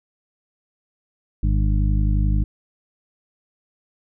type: harmonic tone with a mistuned harmonic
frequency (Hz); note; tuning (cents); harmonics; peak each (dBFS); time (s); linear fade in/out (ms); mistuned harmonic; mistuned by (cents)
51.4; G#1; -17; 1 / 2 / 3 / 4 / 6; -17 / -23 / -27 / -29 / -33; 1.43-2.44; 5; 6; -43
effects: none